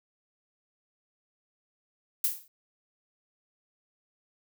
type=noise with exponential decay; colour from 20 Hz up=violet; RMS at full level=-23 dBFS; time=2.24-2.48 s; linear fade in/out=2 ms; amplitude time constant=51 ms; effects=none